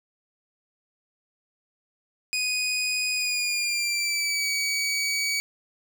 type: tone with pitch glide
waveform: 20% pulse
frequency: 2489 to 2269 Hz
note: D#7 to C#7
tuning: 0 to +40 cents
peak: -19 dBFS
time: 2.33-5.4 s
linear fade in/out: 0 ms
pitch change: -160 cents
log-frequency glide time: 3.13-4.5 s
effects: none